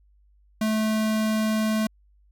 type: tone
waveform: square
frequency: 217.4 Hz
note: A3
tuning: 21 cents flat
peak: -22 dBFS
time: 0.61-1.87 s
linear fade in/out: 5 ms
effects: added 50 Hz sine -56 dBFS peak until 2.31 s